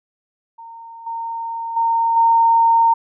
sine tone with level steps, 918 Hz, A#5, 27 cents flat, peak -34 / -23 / -14 / -10 dBFS, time 0.58-2.94 s, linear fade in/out 10 ms, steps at 1.06 / 1.76 / 2.16 s, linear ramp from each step 10 ms, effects none

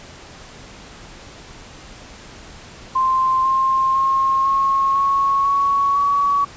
sine tone with pitch steps, 1046.5 / 1059.9 / 1073.4 / 1087.2 / 1101.1 / 1115.2 / 1129.4 Hz, C6 / C6 / C6 / C#6 / C#6 / C#6 / C#6, 0 / +22 / +44 / -34 / -12 / +10 / +32 cents, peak -14 dBFS, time 2.95-6.45 s, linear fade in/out 10 ms, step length 500 ms, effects pink hiss -40 dBFS RMS until 6.56 s + resampled to 16000 Hz

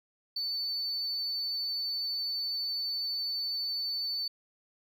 sine tone, 4506 Hz, C#8, 28 cents sharp, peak -29 dBFS, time 0.36-4.28 s, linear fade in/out 5 ms, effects tanh soft clip ceiling -28 dBFS + 11-bit

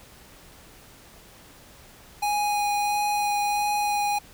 square tone with vibrato, 826 Hz, G#5, 10 cents flat, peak -23 dBFS, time 2.22-4.19 s, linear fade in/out 10 ms, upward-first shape sine, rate 1.5 Hz, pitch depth 8 cents each way, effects pink hiss -50 dBFS RMS until 4.33 s

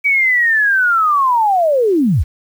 sine linear sweep, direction down, 2289 to 49.83 Hz, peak -10 dBFS, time 0.04-2.24 s, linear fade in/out 20 ms, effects 7-bit

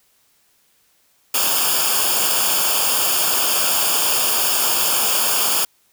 white noise with comb filter, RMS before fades -18 dBFS, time 1.34-5.65 s, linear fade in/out 5 ms, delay 0.5 ms, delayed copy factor -0.8, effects white hiss -60 dBFS RMS until 5.92 s

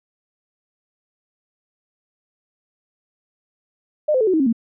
sine tone with pitch steps, 605 / 514.7 / 437.8 / 372.4 / 316.8 / 269.5 / 229.3 Hz, D#5 / C5 / A4 / F#4 / D#4 / C#4 / A#3, -49 / -29 / -9 / +11 / +31 / -49 / -28 cents, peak -14 dBFS, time 4.08-4.528 s, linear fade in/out 10 ms, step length 64 ms, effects none

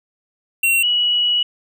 square / sine tone pair in turn, 2737 / 2927 Hz, F7 / F#7, -36 / -19 cents, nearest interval minor second, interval 117 cents, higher second, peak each -14 dBFS, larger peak neither, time 0.63-0.83 / 0.83-1.43 s, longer second, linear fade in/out 5 ms, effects none

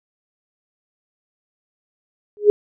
sine tone with exponential growth, 415.3 Hz, G#4, in tune, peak -3 dBFS, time 2.37-2.5 s, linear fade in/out 0 ms, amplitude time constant 27 ms, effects none

